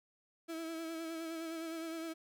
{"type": "tone with vibrato", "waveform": "35% pulse", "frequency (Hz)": 326.6, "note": "E4", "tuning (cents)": -16, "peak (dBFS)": -38, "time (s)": [0.48, 2.14], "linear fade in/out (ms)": 20, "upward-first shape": "sine", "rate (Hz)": 9.7, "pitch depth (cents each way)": 34, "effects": []}